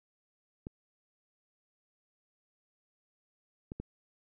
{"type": "clicks", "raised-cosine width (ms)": 3, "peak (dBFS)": [-27, -27, -25], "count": 3, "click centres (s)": [0.669, 3.719, 3.8], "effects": []}